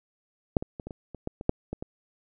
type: clicks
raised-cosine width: 2 ms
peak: -7 / -19 / -23 / -24 / -25 / -26 / -17 / -23 / -7 / -19 / -21 dBFS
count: 11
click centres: 0.568 / 0.625 / 0.798 / 0.87 / 0.908 / 1.147 / 1.274 / 1.411 / 1.494 / 1.73 / 1.825 s
effects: none